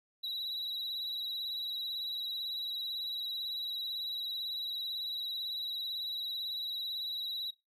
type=tone with vibrato; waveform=triangle; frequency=3892 Hz; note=B7; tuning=26 cents flat; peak=-34 dBFS; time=0.23-7.51 s; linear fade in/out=10 ms; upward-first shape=sine; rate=18 Hz; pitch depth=38 cents each way; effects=noise-tail reverb RT60 0.2 s tail -18 dB re dry